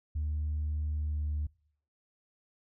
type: tone with pitch glide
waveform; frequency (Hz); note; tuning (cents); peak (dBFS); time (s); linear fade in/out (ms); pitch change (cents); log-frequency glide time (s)
sine; 75.7 to 74.96; D#2 to D2; -47 to +36; -28; 0.15-1.47; 10; -17; 0.97-1.26
effects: noise-tail reverb RT60 0.6 s tail -25 dB re dry + tanh soft clip ceiling -27 dBFS